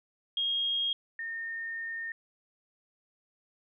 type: tone pair in turn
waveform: sine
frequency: 3256 / 1827.4 Hz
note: G#7 / A#6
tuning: -35 / -35 cents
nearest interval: minor seventh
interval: 1000 cents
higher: first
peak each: -27 / -34 dBFS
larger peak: first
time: 0.37-0.93 / 1.19-2.12 s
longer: second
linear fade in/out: 2 ms
effects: none